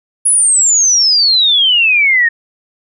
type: exponential sweep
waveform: sine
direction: down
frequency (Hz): 10530 to 1820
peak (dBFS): -7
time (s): 0.25-2.29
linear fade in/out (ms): 10
effects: none